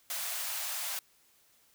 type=high-pass noise; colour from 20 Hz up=white; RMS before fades=-36 dBFS; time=0.1-0.99 s; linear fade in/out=2 ms; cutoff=600 Hz; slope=48 dB/octave; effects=white hiss -66 dBFS RMS until 1.74 s